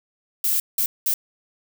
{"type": "noise bursts at uneven times", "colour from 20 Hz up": "violet", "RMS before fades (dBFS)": -21, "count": 3, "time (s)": [[0.44, 0.6], [0.78, 0.86], [1.06, 1.14]], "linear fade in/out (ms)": 2, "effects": []}